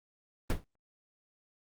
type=noise with exponential decay; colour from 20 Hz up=brown; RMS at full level=-22 dBFS; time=0.5-0.64 s; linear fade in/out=0 ms; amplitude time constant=30 ms; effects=Opus 24 kbps